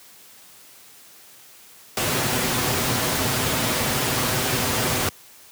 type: noise with comb filter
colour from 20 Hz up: pink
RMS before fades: -22 dBFS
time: 1.97-5.09 s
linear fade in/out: 2 ms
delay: 7.9 ms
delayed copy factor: +0.5
effects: white hiss -48 dBFS RMS until 5.51 s + high-pass 80 Hz 12 dB/octave